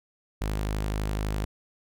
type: tone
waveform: sawtooth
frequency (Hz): 51.91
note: G#1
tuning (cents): 0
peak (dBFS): -23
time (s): 0.41-1.45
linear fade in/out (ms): 5
effects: none